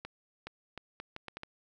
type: accelerating click train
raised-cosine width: 0.3 ms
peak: -25 dBFS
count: 8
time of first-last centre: 0.05-1.434 s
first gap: 420 ms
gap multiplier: 0.73
effects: none